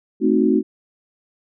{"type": "chord", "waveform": "sine", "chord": "A diminished seventh", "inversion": "none", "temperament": "equal", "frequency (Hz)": [220, 261.6, 311.1, 370], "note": ["A3", "C4", "Eb4", "Gb4"], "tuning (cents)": [0, 0, 0, 0], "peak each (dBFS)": -19, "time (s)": [0.2, 0.63], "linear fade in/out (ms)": 50, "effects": []}